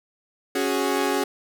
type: chord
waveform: sawtooth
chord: C# suspended fourth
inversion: none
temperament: equal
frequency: 277.2 / 370 / 415.3 Hz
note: C#4 / F#4 / G#4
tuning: 0 / 0 / 0 cents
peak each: -22 dBFS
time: 0.55-1.24 s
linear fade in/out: 5 ms
effects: none